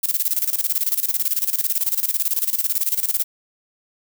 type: noise with tremolo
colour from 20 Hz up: violet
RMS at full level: -19 dBFS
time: 0.03-3.24 s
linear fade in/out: 10 ms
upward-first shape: square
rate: 18 Hz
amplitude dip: 80%
effects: none